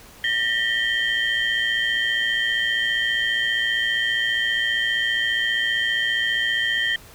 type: tone cluster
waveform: sine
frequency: 1808 / 1923 / 3145 Hz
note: A6 / B6 / G7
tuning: +47 / -47 / +5 cents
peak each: -23 dBFS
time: 0.24-6.96 s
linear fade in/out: 2 ms
effects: tanh soft clip ceiling -13 dBFS + pink hiss -46 dBFS RMS until 7.14 s